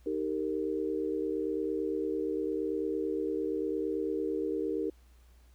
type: chord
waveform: sine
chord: Eb major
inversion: none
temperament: equal with one note detuned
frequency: 311.1 / 392 / 460.8 Hz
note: Eb4 / G4 / Bb4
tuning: 0 / 0 / -20 cents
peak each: -34 dBFS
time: 0.06-4.9 s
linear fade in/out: 5 ms
effects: added 60 Hz sine -56 dBFS peak until 5.54 s + pink hiss -68 dBFS RMS until 5.54 s